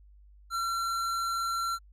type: tone with tanh clipping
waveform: sine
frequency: 1361 Hz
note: F6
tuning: 45 cents flat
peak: -30 dBFS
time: 0.5-1.79 s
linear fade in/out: 50 ms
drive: 18 dB
effects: added 50 Hz sine -52 dBFS peak until 1.92 s + MP3 64 kbps